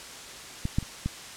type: clicks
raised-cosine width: 5 ms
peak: -15 / -11 / -27 / -15 dBFS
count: 4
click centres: 0.654 / 0.785 / 0.827 / 1.06 s
effects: white hiss -42 dBFS RMS until 1.36 s + low-pass 8000 Hz 12 dB/octave